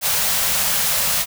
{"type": "band-stop noise", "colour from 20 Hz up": "white", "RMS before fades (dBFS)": -19, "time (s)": [0.01, 1.26], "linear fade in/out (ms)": 50, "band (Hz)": [220, 470], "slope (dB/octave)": 48, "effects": []}